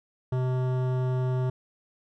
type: tone with hard clipping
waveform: sine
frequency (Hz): 127.8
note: C3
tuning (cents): -40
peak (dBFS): -26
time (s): 0.32-1.5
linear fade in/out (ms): 5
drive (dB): 15
effects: none

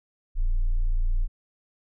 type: tone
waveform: sine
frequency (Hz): 29.14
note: A#0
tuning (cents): 0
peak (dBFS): -17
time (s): 0.35-1.28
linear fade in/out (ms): 50
effects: tanh soft clip ceiling -19 dBFS

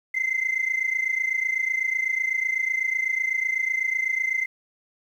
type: tone pair together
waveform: sine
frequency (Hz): 2057 / 2085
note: C7 / C7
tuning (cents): -30 / -7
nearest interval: unison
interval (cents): 23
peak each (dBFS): -24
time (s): 0.14-4.46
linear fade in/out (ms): 10
effects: tanh soft clip ceiling -17 dBFS + 9-bit

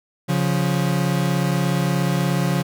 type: tone pair together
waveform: 40% pulse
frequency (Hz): 139.5 / 176.32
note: C#3 / F3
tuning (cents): +11 / +17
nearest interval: major third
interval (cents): 406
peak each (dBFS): -20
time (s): 0.28-2.63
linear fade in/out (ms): 20
effects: none

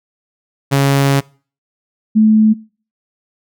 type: tone pair in turn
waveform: sawtooth / sine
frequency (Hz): 138.59 / 216.9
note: C#3 / A3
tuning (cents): 0 / -25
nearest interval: minor sixth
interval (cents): 775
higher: second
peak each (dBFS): -6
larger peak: neither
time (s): 0.71-1.21 / 2.15-2.54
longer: first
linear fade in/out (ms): 20
effects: noise-tail reverb RT60 0.4 s tail -23 dB re dry

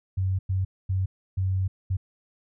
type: tone bursts at uneven times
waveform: sine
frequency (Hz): 94.5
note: F#2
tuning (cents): +37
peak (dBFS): -22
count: 5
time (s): 0.17-0.39 / 0.49-0.65 / 0.89-1.06 / 1.37-1.68 / 1.9-1.97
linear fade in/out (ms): 10
effects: none

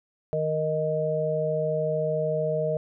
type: harmonic tone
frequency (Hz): 155.56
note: D#3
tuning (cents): 0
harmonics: 1 / 3 / 4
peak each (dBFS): -30 / -28 / -26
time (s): 0.33-2.77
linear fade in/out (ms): 0
effects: none

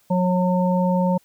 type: harmonic tone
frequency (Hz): 181.7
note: F#3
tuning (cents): -31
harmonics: 1 / 3 / 5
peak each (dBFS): -18 / -23 / -25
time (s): 0.1-1.18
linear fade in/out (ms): 10
effects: white hiss -60 dBFS RMS until 1.24 s

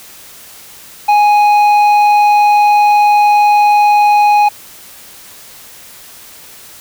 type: tone with tanh clipping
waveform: sine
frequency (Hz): 830.6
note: G#5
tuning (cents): 0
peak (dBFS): -7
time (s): 1.08-4.49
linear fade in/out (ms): 10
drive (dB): 8
effects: white hiss -36 dBFS RMS until 6.8 s

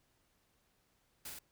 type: noise with echo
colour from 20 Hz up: white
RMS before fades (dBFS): -45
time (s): 1.25-1.3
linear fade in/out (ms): 5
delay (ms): 45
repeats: 2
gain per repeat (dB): -2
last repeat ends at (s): 1.39
effects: pink hiss -75 dBFS RMS until 1.51 s

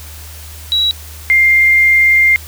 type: tone pair in turn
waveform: sine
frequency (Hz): 3890 / 2106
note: B7 / C7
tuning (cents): -27 / +11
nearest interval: major seventh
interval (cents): 1062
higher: first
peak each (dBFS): -10 / -6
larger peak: second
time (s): 0.72-0.91 / 1.3-2.36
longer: second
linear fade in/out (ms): 0
effects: added 77 Hz sine -31 dBFS peak until 2.47 s + white hiss -35 dBFS RMS until 2.47 s

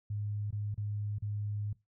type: tone with dropouts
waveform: sine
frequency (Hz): 103.83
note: G#2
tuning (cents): 0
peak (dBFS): -33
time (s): 0.1-1.73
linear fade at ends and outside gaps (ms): 5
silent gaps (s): 0.508-0.526 / 0.744-0.777 / 1.185-1.222
effects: noise-tail reverb RT60 0.2 s tail -19 dB re dry

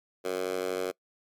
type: tone with high-pass filter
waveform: 10% pulse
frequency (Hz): 92.5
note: F#2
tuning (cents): 0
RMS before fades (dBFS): -31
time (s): 0.24-0.92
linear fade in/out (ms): 20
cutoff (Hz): 440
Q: 2.4
effects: noise-tail reverb RT60 0.1 s tail -23 dB re dry + MP3 96 kbps

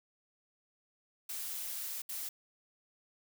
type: noise bursts at uneven times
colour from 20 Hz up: blue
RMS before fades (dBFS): -40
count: 2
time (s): 1.29-2.02 / 2.09-2.29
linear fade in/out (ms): 5
effects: none

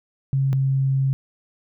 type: tone pair in turn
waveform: sine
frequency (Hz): 135.7 / 134.84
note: C#3 / C#3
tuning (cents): -36 / -48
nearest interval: unison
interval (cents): 12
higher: first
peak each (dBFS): -17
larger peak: neither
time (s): 0.33-0.53 / 0.53-1.13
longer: second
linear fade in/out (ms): 0
effects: none

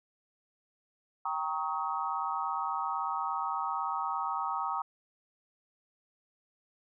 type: chord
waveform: sine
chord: Eb dominant seventh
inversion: first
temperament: equal with one note detuned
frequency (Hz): 784 / 932.3 / 1108.7 / 1266.3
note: G5 / Bb5 / Db6 / Eb6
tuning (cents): 0 / 0 / 0 / +30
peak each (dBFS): -37 / -35 / -37 / -35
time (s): 1.25-4.82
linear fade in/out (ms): 5
effects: none

